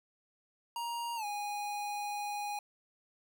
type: tone with pitch glide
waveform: square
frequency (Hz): 941 to 823.9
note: A#5 to G#5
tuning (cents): +16 to -14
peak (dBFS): -36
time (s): 0.76-2.59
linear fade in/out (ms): 2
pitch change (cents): -230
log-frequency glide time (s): 1.16-1.25
effects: none